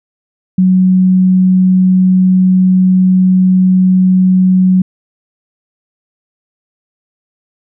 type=tone; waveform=sine; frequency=185.4 Hz; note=F#3; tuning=4 cents sharp; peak=-5 dBFS; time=0.58-4.82 s; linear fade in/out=5 ms; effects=none